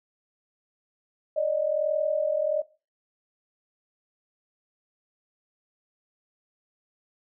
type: tone pair together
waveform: sine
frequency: 576.7 / 618 Hz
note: D5 / D#5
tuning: -32 / -12 cents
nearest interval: minor second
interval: 120 cents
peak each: -27 / -24 dBFS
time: 1.36-2.62 s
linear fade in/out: 10 ms
effects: noise-tail reverb RT60 0.3 s tail -18 dB re dry